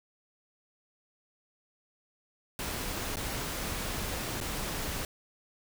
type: noise with dropouts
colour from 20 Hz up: pink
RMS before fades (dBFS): -35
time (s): 2.59-5.05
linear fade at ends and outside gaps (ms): 1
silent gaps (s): 3.158-3.169 / 4.403-4.411
effects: none